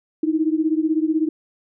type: beating tone pair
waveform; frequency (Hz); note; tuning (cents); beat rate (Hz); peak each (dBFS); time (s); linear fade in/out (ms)
sine; 310 / 326; D#4 / E4; -6 / -19; 16; -19 / -21; 0.23-1.29; 5
effects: none